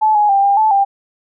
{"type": "tone with pitch steps", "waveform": "sine", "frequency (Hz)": [865, 835, 791, 800, 870, 793], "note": ["A5", "G#5", "G5", "G5", "A5", "G5"], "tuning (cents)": [-30, 9, 15, 35, -20, 20], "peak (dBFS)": -9, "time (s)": [0.01, 0.85], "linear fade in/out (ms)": 20, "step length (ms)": 140, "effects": []}